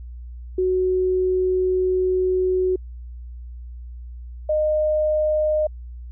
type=tone pair in turn; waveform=sine; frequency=370 / 613.2 Hz; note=F#4 / D#5; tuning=0 / -25 cents; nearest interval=major sixth; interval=875 cents; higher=second; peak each=-17 dBFS; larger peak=neither; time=0.58-2.76 / 4.49-5.67 s; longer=first; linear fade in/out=5 ms; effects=added 60 Hz sine -33 dBFS peak until 6.11 s